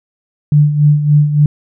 sine tone with tremolo, 148.1 Hz, D3, 15 cents sharp, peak -4 dBFS, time 0.52-1.46 s, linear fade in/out 2 ms, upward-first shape sine, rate 3.5 Hz, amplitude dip 65%, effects none

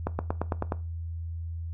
accelerating click train, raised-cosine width 1 ms, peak -13 dBFS, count 7, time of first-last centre 0.07-0.722 s, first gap 120 ms, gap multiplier 0.96, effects noise-tail reverb RT60 0.3 s tail -17 dB re dry + added 83 Hz sine -32 dBFS peak until 1.73 s

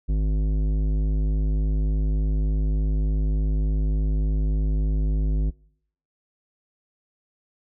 triangle tone with tanh clipping, 51.7 Hz, G#1, 7 cents flat, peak -21 dBFS, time 0.08-5.51 s, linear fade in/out 20 ms, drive 17 dB, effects noise-tail reverb RT60 0.7 s tail -25 dB re dry

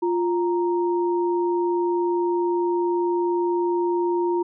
sine tone pair together, 349.7 / 932.3 Hz, F4 / A#5, +2 / 0 cents, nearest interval octave + perfect fourth, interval 1698 cents, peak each -20 / -27 dBFS, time 0.02-4.43 s, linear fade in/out 10 ms, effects none

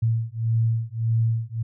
sine beating tone pair, 113 / 114.7 Hz, A2 / A#2, +47 / -28 cents, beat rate 1.7 Hz, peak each -23 dBFS, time 0.02-1.63 s, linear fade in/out 10 ms, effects none

